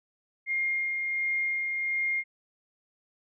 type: tone with tremolo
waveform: sine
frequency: 2125 Hz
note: C7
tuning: 26 cents sharp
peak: -25 dBFS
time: 0.46-2.24 s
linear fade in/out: 50 ms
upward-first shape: sine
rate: 1.4 Hz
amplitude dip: 30%
effects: none